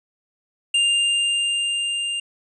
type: tone with level ramp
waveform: square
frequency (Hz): 2800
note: F7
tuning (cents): +4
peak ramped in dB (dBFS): -16 to -24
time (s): 0.74-2.2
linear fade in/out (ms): 5
effects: resampled to 24000 Hz